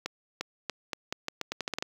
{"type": "accelerating click train", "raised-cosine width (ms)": 0.2, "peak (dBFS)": -14, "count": 13, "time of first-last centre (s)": [0.06, 1.825], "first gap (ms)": 350, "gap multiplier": 0.82, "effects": ["high-pass 100 Hz 12 dB/octave", "7-bit"]}